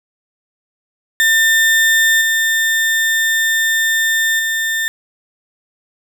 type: tone with level steps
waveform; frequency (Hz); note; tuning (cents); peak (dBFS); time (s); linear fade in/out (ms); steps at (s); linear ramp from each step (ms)
35% pulse; 1800; A6; +39; -8 / -11 / -14; 1.2-4.88; 0; 2.21 / 4.39; 5
effects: none

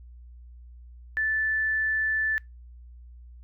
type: tone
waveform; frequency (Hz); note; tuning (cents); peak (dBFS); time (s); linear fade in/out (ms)
sine; 1754; A6; -6; -23; 1.17-2.38; 0
effects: noise-tail reverb RT60 0.2 s tail -25 dB re dry + added 60 Hz sine -44 dBFS peak until 3.43 s

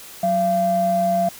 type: tone pair together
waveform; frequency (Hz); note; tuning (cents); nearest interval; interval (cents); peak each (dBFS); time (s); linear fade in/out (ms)
sine; 185 / 683.7; F#3 / F5; 0 / -37; octave + major seventh; 2263; -23 / -16; 0.23-1.29; 5
effects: tanh soft clip ceiling -10 dBFS + white hiss -40 dBFS RMS until 1.39 s

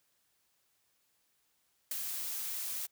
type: noise with ADSR envelope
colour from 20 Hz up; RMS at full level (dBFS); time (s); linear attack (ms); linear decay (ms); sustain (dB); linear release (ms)
blue; -33; 1.91-2.87; 4; 15; -5; 17
effects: white hiss -75 dBFS RMS until 2.91 s

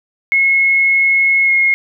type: tone with pitch glide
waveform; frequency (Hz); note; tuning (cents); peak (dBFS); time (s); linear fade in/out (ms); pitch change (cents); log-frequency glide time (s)
sine; 2174 to 2154; C#7 to C7; -34 to +50; -9; 0.32-1.74; 0; -16; 1.44-1.51
effects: none

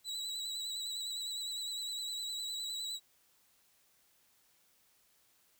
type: tone with vibrato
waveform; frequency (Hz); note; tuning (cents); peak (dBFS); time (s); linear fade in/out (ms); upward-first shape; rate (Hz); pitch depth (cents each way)
35% pulse; 3930; B7; -9; -36; 0.04-3; 50; triangle; 9.8; 47
effects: white hiss -70 dBFS RMS until 5.59 s

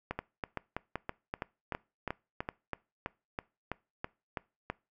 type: two click trains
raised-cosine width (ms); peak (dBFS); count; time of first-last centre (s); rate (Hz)
0.5; -19 / -19; 7 / 15; 0.19-2.489 / 0.11-4.7; 2.61 / 3.05
effects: noise-tail reverb RT60 0.3 s tail -23 dB re dry

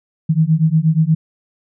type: beating tone pair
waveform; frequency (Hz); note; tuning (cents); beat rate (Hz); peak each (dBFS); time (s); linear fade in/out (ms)
sine; 155 / 163.4; D#3 / E3; -6 / -15; 8.4; -14; 0.29-1.15; 10
effects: none

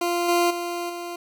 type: tone with level steps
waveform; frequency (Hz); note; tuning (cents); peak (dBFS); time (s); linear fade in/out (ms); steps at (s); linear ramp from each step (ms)
20% pulse; 347.3; F4; -10; -17 / -13 / -22 / -26; 0.01-1.16; 5; 0.28 / 0.5 / 0.89; 10
effects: none

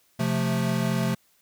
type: chord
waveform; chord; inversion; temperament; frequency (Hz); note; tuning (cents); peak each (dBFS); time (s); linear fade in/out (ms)
square; F major; second; equal; 130.81 / 174.61 / 220; C3 / F3 / A3; 0 / 0 / 0; -28; 0.19-1.15; 10
effects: white hiss -64 dBFS RMS until 1.41 s

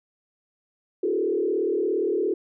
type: tone with frequency modulation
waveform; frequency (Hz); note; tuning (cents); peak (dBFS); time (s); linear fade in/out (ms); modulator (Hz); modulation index
sine; 392; G4; 0; -21; 1.03-2.34; 5; 37.3; 1.6
effects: none

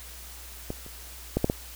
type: clicks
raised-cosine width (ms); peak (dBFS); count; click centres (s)
2; -18 / -30 / -10 / -8 / -10; 5; 0.704 / 0.864 / 1.37 / 1.444 / 1.499
effects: added 60 Hz sine -45 dBFS peak until 1.75 s + white hiss -45 dBFS RMS until 1.75 s

